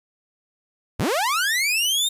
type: linear sweep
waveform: sawtooth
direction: up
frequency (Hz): 55.1 to 3722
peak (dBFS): -16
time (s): 0.99-2.09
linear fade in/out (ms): 10
effects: resampled to 32000 Hz + 9-bit